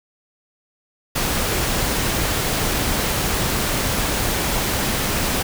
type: noise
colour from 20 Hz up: pink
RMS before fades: -21 dBFS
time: 1.15-5.43 s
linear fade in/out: 10 ms
effects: none